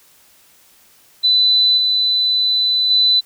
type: tone with level steps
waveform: sine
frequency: 3999 Hz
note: B7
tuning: 21 cents sharp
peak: -10 / -13 / -10 dBFS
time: 1.23-3.21 s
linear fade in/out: 20 ms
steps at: 1.77 / 2.9 s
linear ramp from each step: 10 ms
effects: white hiss -51 dBFS RMS until 3.25 s